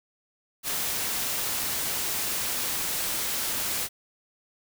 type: noise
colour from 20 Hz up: white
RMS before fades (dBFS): -29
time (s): 0.63-3.89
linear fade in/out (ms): 50
effects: none